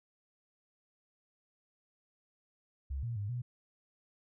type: tone with pitch steps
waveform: sine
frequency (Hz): 68.1 / 117.6 / 102 / 122.5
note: C#2 / A#2 / G#2 / B2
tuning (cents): -30 / +16 / -31 / -14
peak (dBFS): -34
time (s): 2.9-3.42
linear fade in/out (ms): 10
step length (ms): 130
effects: none